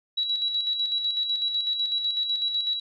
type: tone with tremolo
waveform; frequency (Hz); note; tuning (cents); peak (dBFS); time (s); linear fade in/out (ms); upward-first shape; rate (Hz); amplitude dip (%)
sine; 3902; B7; -22; -22; 0.17-2.8; 10; square; 8; 45
effects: none